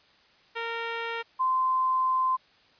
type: tone pair in turn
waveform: 10% pulse / sine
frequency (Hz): 461.5 / 1036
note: A#4 / C6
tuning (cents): -17 / -17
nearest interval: octave + major second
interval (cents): 1400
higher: second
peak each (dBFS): -22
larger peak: neither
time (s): 0.55-1.23 / 1.39-2.37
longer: second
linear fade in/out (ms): 20
effects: white hiss -60 dBFS RMS until 2.79 s + resampled to 11025 Hz